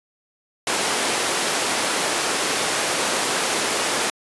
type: high-pass noise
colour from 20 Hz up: pink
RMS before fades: -22 dBFS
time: 0.67-4.1 s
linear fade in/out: 2 ms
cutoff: 380 Hz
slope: 12 dB/octave
effects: resampled to 24000 Hz